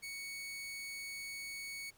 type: tone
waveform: sawtooth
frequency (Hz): 2225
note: C#7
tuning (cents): +6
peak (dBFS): -39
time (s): 0.02-1.91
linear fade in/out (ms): 20
effects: pink hiss -67 dBFS RMS until 1.97 s